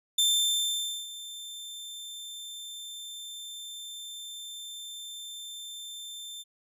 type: tone with ADSR envelope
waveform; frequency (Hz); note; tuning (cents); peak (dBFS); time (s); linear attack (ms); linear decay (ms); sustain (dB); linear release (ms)
sawtooth; 3565; A7; +22; -18; 0.18-6.44; 6; 880; -18; 30
effects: resampled to 32000 Hz